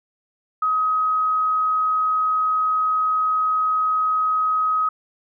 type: tone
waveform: sine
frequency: 1265 Hz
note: D#6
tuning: 28 cents sharp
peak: -17 dBFS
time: 0.62-4.89 s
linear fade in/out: 5 ms
effects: none